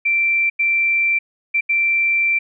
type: tone bursts at uneven times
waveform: sine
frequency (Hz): 2349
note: D7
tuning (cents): 0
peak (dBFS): -14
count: 4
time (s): 0.05-0.5 / 0.59-1.19 / 1.54-1.61 / 1.69-2.39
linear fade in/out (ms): 10
effects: none